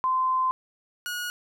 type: tone pair in turn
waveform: sine / sawtooth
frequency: 1034 / 1450.1 Hz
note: C6 / F#6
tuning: -21 / -35 cents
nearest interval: tritone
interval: 586 cents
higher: second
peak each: -21 / -26 dBFS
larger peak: first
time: 0.04-0.51 / 1.06-1.3 s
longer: first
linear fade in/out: 0 ms
effects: none